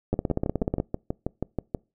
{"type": "two click trains", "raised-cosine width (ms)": 2, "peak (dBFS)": [-13, -11], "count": [11, 12], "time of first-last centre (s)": [[0.14, 1.748], [0.13, 0.801]], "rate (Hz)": [6.22, 16.4], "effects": ["noise-tail reverb RT60 0.3 s tail -26 dB re dry"]}